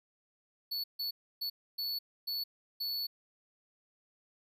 square tone bursts at uneven times, 4435 Hz, C#8, in tune, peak -34 dBFS, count 6, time 0.71-0.84 / 0.99-1.11 / 1.41-1.5 / 1.78-1.99 / 2.27-2.44 / 2.8-3.07 s, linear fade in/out 10 ms, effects none

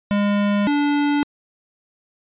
square tone pair in turn, 203.9 / 290 Hz, G#3 / D4, -32 / -22 cents, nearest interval tritone, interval 610 cents, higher second, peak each -17 dBFS, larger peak neither, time 0.11-0.67 / 0.67-1.23 s, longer neither, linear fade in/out 0 ms, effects resampled to 8000 Hz

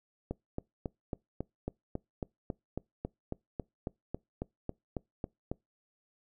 click train, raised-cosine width 2 ms, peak -21 dBFS, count 20, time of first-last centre 0.31-5.515 s, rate 3.65 Hz, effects noise-tail reverb RT60 0.2 s tail -25 dB re dry

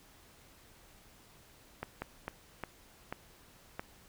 slowing click train, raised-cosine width 0.5 ms, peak -22 dBFS, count 6, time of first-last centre 1.83-3.795 s, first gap 190 ms, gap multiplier 1.37, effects pink hiss -60 dBFS RMS until 4.08 s

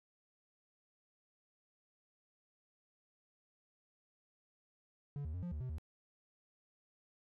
triangle tone with pitch steps, 143.2 / 77.1 / 89.8 / 175.6 / 74.8 / 128 / 77 Hz, D3 / D#2 / F2 / F3 / D2 / C3 / D#2, -43 / -15 / +49 / +10 / +32 / -38 / -17 cents, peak -37 dBFS, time 5.16-5.783 s, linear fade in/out 0 ms, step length 89 ms, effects none

